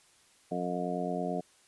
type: harmonic tone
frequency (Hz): 89.2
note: F2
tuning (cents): +37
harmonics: 2 / 3 / 4 / 5 / 6 / 7 / 8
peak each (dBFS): -36 / -38 / -41 / -38 / -48 / -37 / -37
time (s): 0.51-1.41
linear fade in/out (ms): 10
effects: white hiss -63 dBFS RMS until 1.67 s + resampled to 24000 Hz